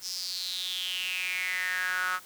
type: tone with high-pass filter sweep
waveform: sawtooth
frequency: 183.2 Hz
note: F#3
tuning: 17 cents flat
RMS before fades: -32 dBFS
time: 0.01-2.2 s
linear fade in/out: 50 ms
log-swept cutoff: 5500 to 1300 Hz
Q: 7.2
effects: white hiss -51 dBFS RMS until 2.25 s + high-pass 60 Hz 12 dB/octave